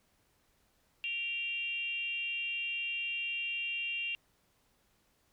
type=tone with frequency modulation; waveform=sine; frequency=2772 Hz; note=F7; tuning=14 cents flat; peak=-33 dBFS; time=1.04-4.15 s; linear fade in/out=0 ms; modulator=430 Hz; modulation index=0.56; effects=pink hiss -72 dBFS RMS until 5.32 s